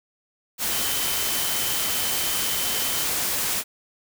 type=tone in noise; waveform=sine; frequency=3069 Hz; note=G7; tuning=37 cents flat; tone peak=-33 dBFS; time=0.69-3.06 s; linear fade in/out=50 ms; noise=white; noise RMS=-25 dBFS; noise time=0.58-3.64 s; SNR=-11 dB; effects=none